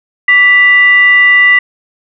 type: tone with frequency modulation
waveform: sine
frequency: 1975.5 Hz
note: B6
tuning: in tune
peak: -3 dBFS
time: 0.28-1.59 s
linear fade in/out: 5 ms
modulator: 823 Hz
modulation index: 0.33
effects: none